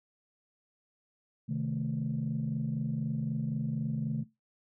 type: chord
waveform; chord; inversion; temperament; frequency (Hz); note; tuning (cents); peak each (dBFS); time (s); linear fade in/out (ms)
sine; A diminished; first; equal with one note detuned; 130.81 / 154.76 / 220; C3 / Eb3 / A3; 0 / -9 / 0; -34 / -33 / -34; 1.48-4.24; 20
effects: noise-tail reverb RT60 0.2 s tail -18 dB re dry + tanh soft clip ceiling -23 dBFS